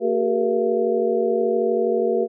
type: tone cluster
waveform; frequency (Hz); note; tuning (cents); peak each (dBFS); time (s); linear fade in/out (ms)
sine; 226.7 / 380 / 419 / 472 / 675; A#3 / F#4 / G#4 / A#4 / E5; -48 / +46 / +15 / +22 / +41; -28 / -22 / -26 / -21 / -28; 0-2.28; 50
effects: none